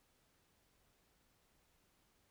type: silence
effects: pink hiss -75 dBFS RMS until 2.3 s